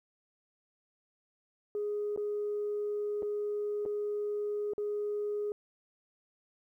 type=tone with dropouts; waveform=sine; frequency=415.3 Hz; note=G#4; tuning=in tune; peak=-30 dBFS; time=1.75-5.52 s; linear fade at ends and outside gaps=1 ms; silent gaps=2.162-2.175 / 3.223-3.229 / 3.853-3.86 / 4.735-4.78 s; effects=tanh soft clip ceiling -27 dBFS + 12-bit